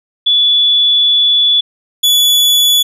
sine / 40% pulse tone pair in turn, 3438 / 3425 Hz, A7 / A7, -41 / -47 cents, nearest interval unison, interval 6 cents, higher first, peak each -7 / -6 dBFS, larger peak second, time 0.26-1.61 / 2.03-2.83 s, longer first, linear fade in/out 10 ms, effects none

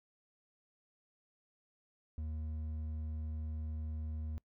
sine tone with hard clipping, 77.78 Hz, D#2, in tune, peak -39 dBFS, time 2.18-4.38 s, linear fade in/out 0 ms, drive 5 dB, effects noise-tail reverb RT60 0.1 s tail -24 dB re dry

